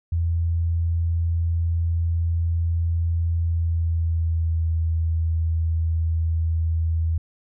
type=tone with pitch glide; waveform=sine; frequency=83.8 to 81.6 Hz; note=E2 to E2; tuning=+29 to -17 cents; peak=-19 dBFS; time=0.12-7.18 s; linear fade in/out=5 ms; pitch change=-46 cents; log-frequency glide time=3.37-4.63 s; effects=none